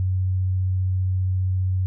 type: tone with vibrato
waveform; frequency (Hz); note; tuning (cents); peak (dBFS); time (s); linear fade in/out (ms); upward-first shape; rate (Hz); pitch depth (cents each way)
sine; 93.1; F#2; +11; -19; 0-1.86; 0; triangle; 15; 9
effects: none